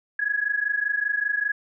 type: tone pair together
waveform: sine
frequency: 1661.2 / 1686.3 Hz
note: G#6 / G#6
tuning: 0 / +26 cents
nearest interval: unison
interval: 26 cents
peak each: -25 dBFS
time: 0.19-1.52 s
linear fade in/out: 5 ms
effects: none